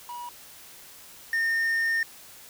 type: tone pair in turn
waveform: triangle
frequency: 966 / 1823.6 Hz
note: B5 / A#6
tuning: -39 / -39 cents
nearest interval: major seventh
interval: 1100 cents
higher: second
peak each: -33 / -21 dBFS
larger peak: second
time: 0.09-0.29 / 1.33-2.03 s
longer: second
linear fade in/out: 2 ms
effects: white hiss -48 dBFS RMS until 2.49 s